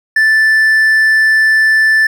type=tone; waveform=triangle; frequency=1760 Hz; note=A6; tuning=in tune; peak=-5 dBFS; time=0.16-2.07 s; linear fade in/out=5 ms; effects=none